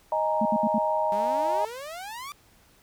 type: chord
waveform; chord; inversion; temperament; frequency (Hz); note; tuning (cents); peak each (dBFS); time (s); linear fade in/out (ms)
sine; D# suspended fourth; none; equal; 622.3 / 830.6 / 932.3; D#5 / G#5 / A#5; 0 / 0 / 0; -26 / -30 / -26; 0.12-1.65; 2
type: tone bursts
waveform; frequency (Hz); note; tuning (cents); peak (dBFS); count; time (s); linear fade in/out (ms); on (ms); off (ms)
sine; 220; A3; 0; -23; 4; 0.41-0.785; 5; 45; 65
type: exponential sweep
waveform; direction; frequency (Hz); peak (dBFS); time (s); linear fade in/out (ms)
sawtooth; up; 192.3 to 1197; -32; 1.12-2.32; 0
effects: pink hiss -59 dBFS RMS until 2.82 s